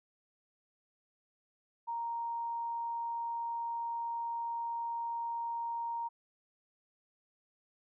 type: tone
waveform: sine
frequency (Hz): 932.3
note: A#5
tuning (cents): 0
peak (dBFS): -34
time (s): 1.87-6.09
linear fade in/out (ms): 20
effects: none